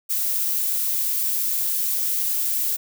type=noise; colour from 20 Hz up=violet; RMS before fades=-23 dBFS; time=0.09-2.77 s; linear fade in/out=20 ms; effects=none

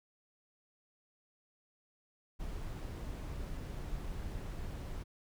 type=noise; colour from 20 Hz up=brown; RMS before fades=-41 dBFS; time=2.39-5.04 s; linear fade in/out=20 ms; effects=none

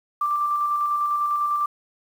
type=tone with tremolo; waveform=sine; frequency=1178 Hz; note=D6; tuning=5 cents sharp; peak=-19 dBFS; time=0.21-1.66 s; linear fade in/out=5 ms; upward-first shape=square; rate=10 Hz; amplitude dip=25%; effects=8-bit

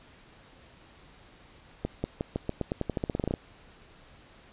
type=accelerating click train; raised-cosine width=2 ms; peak=-15 dBFS; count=18; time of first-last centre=1.85-3.339 s; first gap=190 ms; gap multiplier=0.89; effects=pink hiss -55 dBFS RMS until 4.52 s + resampled to 8000 Hz

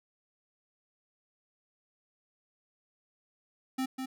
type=tone with echo; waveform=square; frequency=261.6 Hz; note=C4; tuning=in tune; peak=-30 dBFS; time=3.78-3.86 s; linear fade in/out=10 ms; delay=200 ms; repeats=1; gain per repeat=-5 dB; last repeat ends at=4.06 s; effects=none

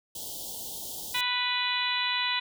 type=band-stop noise; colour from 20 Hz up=white; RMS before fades=-38 dBFS; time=0.15-1.21 s; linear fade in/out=5 ms; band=930 to 3000 Hz; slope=96 dB/octave
type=harmonic tone; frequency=493.9 Hz; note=B4; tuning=in tune; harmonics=2 / 3 / 4 / 5 / 6 / 7 / 8; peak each=-33 / -38 / -33 / -33 / -34 / -34 / -32 dBFS; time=1.14-2.4 s; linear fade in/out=10 ms
effects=none

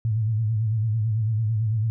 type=tone with vibrato; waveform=sine; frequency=110 Hz; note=A2; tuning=in tune; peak=-20 dBFS; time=0.05-1.9 s; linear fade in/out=0 ms; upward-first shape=sine; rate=9 Hz; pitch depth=81 cents each way; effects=none

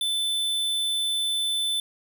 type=tone; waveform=square; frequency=3520 Hz; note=A7; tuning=in tune; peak=-24 dBFS; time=0.01-1.8 s; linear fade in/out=2 ms; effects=none

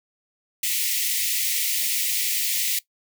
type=high-pass noise; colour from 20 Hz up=white; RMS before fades=-24 dBFS; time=0.63-2.79 s; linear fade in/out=5 ms; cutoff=1900 Hz; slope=96 dB/octave; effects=noise-tail reverb RT60 0.1 s tail -18 dB re dry

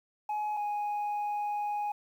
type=tone pair in turn; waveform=sine; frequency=843 / 829.5 Hz; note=G#5 / G#5; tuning=+26 / -2 cents; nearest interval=unison; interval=28 cents; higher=first; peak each=-27 dBFS; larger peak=neither; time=0.29-0.57 / 0.57-1.92 s; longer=second; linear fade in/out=5 ms; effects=tanh soft clip ceiling -29 dBFS + 10-bit

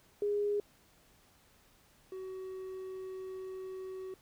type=tone pair in turn; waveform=sine / triangle; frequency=411.4 / 376.4 Hz; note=G#4 / F#4; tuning=-16 / +30 cents; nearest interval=major second; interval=154 cents; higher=first; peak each=-29 / -38 dBFS; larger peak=first; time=0.22-0.6 / 2.12-4.14 s; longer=second; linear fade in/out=2 ms; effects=pink hiss -65 dBFS RMS until 4.21 s

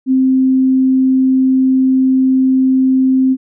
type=tone; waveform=sine; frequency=261.6 Hz; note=C4; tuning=in tune; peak=-8 dBFS; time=0.06-3.37 s; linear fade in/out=50 ms; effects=none

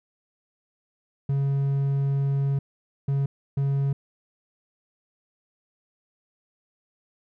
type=tone bursts at uneven times; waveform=triangle; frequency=138.59 Hz; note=C#3; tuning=in tune; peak=-19 dBFS; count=3; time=1.29-2.59 / 3.08-3.26 / 3.57-3.93 s; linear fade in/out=5 ms; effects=none

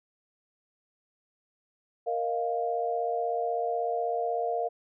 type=chord; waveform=sine; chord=Bb suspended fourth; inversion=none; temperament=equal; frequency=466.2 / 622.3 / 698.5 Hz; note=Bb4 / Eb5 / F5; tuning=0 / 0 / 0 cents; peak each=-31 / -35 / -29 dBFS; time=2.06-4.69 s; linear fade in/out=20 ms; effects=none

